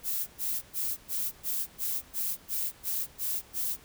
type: noise bursts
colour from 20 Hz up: violet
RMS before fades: -31 dBFS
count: 11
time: 0.03-3.77 s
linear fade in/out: 50 ms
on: 240 ms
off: 110 ms
effects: pink hiss -55 dBFS RMS until 3.84 s